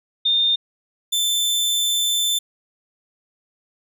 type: tone pair in turn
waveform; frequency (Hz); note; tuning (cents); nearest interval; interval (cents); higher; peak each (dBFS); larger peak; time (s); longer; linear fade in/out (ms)
sine / sawtooth; 3630 / 3539; A#7 / A7; -47 / +9; unison; 44; first; -15; neither; 0.25-0.56 / 1.12-2.39; second; 10
effects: none